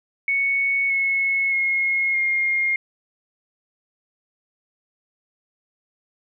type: tone with pitch steps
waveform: sine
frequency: 2217 / 2188 / 2159 / 2130 Hz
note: C#7 / C#7 / C#7 / C7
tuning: 0 / -23 / -46 / +30 cents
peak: -18 dBFS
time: 0.28-2.76 s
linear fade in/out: 2 ms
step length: 620 ms
effects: none